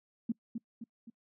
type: tone with echo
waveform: sine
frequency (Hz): 229.3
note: A#3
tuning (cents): -28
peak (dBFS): -27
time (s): 0.29-0.32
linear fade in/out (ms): 5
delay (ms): 260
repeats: 3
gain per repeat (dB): -6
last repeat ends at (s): 1.1
effects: noise-tail reverb RT60 0.1 s tail -26 dB re dry + high-pass 150 Hz 12 dB/octave